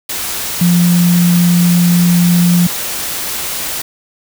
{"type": "tone in noise", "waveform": "sine", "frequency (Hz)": 174.61, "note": "F3", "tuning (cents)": 0, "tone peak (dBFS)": -7, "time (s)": [0.61, 2.67], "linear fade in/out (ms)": 5, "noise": "white", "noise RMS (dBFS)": -20, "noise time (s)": [0.09, 3.82], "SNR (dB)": 10, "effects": []}